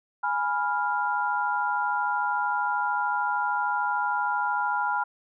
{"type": "chord", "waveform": "sine", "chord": "F diminished", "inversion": "first", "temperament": "equal with one note detuned", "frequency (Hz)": [830.6, 983.8, 1396.9], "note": ["Ab5", "Cb6", "F6"], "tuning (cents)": [0, -7, 0], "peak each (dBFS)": -28, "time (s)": [0.23, 5.04], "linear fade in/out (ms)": 10, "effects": []}